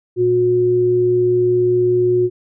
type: tone pair together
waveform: sine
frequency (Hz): 119 / 362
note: A#2 / F#4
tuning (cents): +36 / -38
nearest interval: octave + perfect fifth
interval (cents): 1926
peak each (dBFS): -23 / -12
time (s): 0.16-2.3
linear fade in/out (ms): 50
effects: none